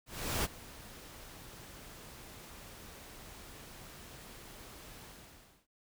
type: noise with ADSR envelope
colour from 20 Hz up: pink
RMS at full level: -32 dBFS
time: 0.06-5.67 s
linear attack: 380 ms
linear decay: 30 ms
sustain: -19 dB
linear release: 640 ms
effects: none